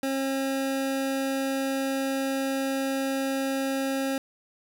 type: tone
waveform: 25% pulse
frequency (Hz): 270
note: C#4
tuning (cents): -45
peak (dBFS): -22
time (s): 0.03-4.18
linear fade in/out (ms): 2
effects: none